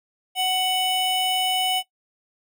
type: tone pair together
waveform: square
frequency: 743.8 / 2975 Hz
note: F#5 / F#7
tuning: +9 / +9 cents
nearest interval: 2 octaves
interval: 2400 cents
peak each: -24 dBFS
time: 0.35-1.83 s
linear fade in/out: 50 ms
effects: noise-tail reverb RT60 0.1 s tail -17 dB re dry